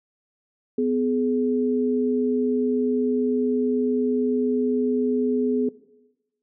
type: tone pair together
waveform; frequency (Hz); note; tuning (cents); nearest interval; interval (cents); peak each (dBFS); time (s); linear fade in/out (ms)
sine; 250.9 / 422; B3 / G#4; +28 / +28; major sixth; 900; -22; 0.78-5.69; 5
effects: noise-tail reverb RT60 1.0 s tail -18 dB re dry